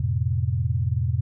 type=chord; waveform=sine; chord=F major; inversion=none; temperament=equal with one note detuned; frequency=87.31 / 110 / 128.34 Hz; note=F2 / A2 / C3; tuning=0 / 0 / -33 cents; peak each=-25 dBFS; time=0-1.21 s; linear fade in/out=5 ms; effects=none